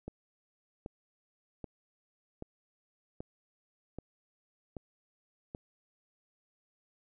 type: click train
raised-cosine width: 2 ms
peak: -27 dBFS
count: 8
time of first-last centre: 0.08-5.549 s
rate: 1.28 Hz
effects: none